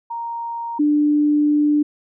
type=tone pair in turn; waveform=sine; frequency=932 / 296.3 Hz; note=A#5 / D4; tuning=-1 / +15 cents; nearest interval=octave + minor sixth; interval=1984 cents; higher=first; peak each=-24 / -13 dBFS; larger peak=second; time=0.1-0.79 / 0.79-1.83 s; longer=second; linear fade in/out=10 ms; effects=none